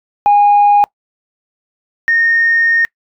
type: tone pair in turn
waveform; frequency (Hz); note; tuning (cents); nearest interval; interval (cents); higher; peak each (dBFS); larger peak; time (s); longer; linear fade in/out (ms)
sine; 820 / 1840.8; G#5 / A#6; -22 / -22; octave + major second; 1400; second; -4 / -8; first; 0.26-0.84 / 2.08-2.85; second; 0
effects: noise-tail reverb RT60 0.1 s tail -25 dB re dry + tanh soft clip ceiling -3 dBFS